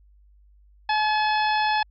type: harmonic tone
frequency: 855 Hz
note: A5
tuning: 50 cents flat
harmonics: 1 / 2 / 3 / 4 / 5 / 6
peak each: -21 / -27 / -31 / -33 / -35 / -37 dBFS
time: 0.89-1.83 s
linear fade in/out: 5 ms
effects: added 50 Hz sine -52 dBFS peak until 1.9 s